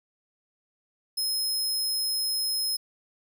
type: tone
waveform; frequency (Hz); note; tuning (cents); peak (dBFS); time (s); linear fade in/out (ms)
sawtooth; 5140; E8; -45; -23; 1.17-2.77; 10
effects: none